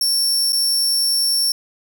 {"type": "tone with dropouts", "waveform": "sawtooth", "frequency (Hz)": 5450, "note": "F8", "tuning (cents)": -43, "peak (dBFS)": -13, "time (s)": [0.01, 1.52], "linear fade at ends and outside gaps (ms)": 2, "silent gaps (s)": [0.523, 0.529], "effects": []}